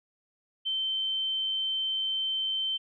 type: tone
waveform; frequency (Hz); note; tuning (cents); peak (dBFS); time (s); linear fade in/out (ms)
sine; 3099; G7; -21; -27; 0.65-2.78; 20
effects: none